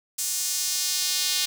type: tone with high-pass filter sweep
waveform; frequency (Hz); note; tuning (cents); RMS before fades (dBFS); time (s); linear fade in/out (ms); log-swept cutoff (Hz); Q
square; 164.81; E3; 0; -26; 0.18-1.46; 10; 7200 to 3900; 1.5
effects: none